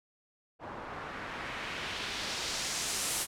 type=noise with low-pass filter sweep; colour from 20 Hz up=white; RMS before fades=-37 dBFS; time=0.59-3.27 s; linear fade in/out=50 ms; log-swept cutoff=880 to 11000 Hz; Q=1.2; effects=none